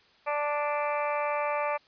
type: harmonic tone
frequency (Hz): 293.7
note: D4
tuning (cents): 0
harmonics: 2 / 3 / 4 / 5 / 6 / 7 / 8 / 9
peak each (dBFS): -30 / -32 / -33 / -45 / -42 / -42 / -37 / -46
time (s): 0.26-1.78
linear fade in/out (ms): 20
effects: white hiss -61 dBFS RMS until 1.87 s + resampled to 11025 Hz